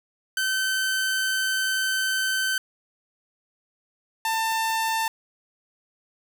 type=tone pair in turn; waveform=sawtooth; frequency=1537 / 894.5 Hz; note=G6 / A5; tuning=-35 / +28 cents; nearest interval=major sixth; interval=937 cents; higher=first; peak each=-19 dBFS; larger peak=neither; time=0.37-2.58 / 4.25-5.08 s; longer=first; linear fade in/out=2 ms; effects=none